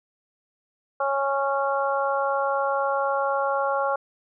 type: harmonic tone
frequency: 276 Hz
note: C#4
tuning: 7 cents flat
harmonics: 2 / 3 / 4 / 5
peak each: -25 / -27 / -28 / -29 dBFS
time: 1-3.96 s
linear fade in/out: 5 ms
effects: none